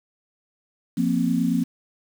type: chord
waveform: sine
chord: F suspended fourth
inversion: none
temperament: just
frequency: 174.61 / 232.8 / 261.9 Hz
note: F3 / Bb3 / C4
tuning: 0 / -2 / +2 cents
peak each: -24 / -23 / -23 dBFS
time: 0.97-1.64 s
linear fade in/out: 10 ms
effects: 7-bit